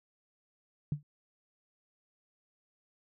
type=tone with exponential decay; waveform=sine; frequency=146.83 Hz; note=D3; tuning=in tune; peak=-25 dBFS; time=0.92-1.03 s; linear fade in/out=2 ms; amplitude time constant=23 ms; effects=none